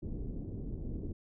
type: low-pass noise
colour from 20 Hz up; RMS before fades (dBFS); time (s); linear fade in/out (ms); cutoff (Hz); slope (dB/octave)
pink; -39; 0.02-1.13; 10; 370; 24
effects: none